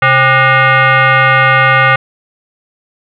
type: tone with frequency modulation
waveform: sine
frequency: 130.81 Hz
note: C3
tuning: in tune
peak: -5 dBFS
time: 0.02-1.96 s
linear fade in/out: 5 ms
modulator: 665 Hz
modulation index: 3.2
effects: none